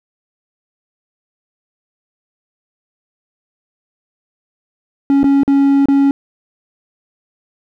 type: tone with dropouts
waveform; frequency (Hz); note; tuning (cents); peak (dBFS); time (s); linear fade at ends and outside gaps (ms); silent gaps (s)
triangle; 277.7; C#4; +3; -6; 5.1-6.11; 1; 5.232-5.242 / 5.434-5.478 / 5.857-5.885
effects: none